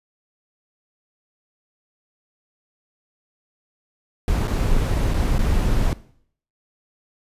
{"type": "noise with dropouts", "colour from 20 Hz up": "brown", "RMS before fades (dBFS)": -19, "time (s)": [4.28, 5.93], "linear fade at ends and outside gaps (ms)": 1, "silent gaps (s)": [[4.473, 4.479], [5.137, 5.141], [5.382, 5.391]], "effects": ["noise-tail reverb RT60 0.6 s tail -18 dB re dry", "resampled to 32000 Hz"]}